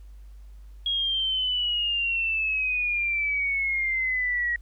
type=exponential sweep; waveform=sine; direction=down; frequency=3300 to 1900 Hz; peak=-23 dBFS; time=0.86-4.56 s; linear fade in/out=2 ms; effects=added 50 Hz sine -42 dBFS peak until 4.61 s + pink hiss -66 dBFS RMS until 4.61 s